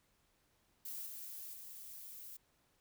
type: noise with level steps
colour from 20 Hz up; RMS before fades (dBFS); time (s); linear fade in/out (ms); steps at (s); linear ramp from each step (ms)
violet; -45 / -48 / -51; 0.85-2.37; 5; 1.06 / 1.53; 10
effects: pink hiss -75 dBFS RMS until 2.8 s